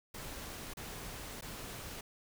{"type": "noise with dropouts", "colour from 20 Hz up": "pink", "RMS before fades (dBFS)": -45, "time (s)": [0.14, 2.01], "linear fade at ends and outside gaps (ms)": 5, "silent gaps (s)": [[0.737, 0.77], [1.411, 1.422]], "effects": []}